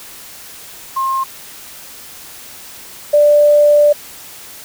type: tone pair in turn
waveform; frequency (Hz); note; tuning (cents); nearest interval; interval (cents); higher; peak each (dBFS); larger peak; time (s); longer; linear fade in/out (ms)
sine; 1065 / 589.1; C6 / D5; +30 / +5; minor seventh; 1025; first; -14 / -6; second; 0.96-1.24 / 3.13-3.93; second; 10
effects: white hiss -35 dBFS RMS until 4.64 s